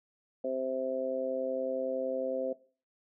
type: harmonic tone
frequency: 130.81 Hz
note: C3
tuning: in tune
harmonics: 2 / 3 / 4 / 5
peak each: -39 / -41 / -32 / -38 dBFS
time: 0.44-2.53 s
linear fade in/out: 5 ms
effects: noise-tail reverb RT60 0.4 s tail -19 dB re dry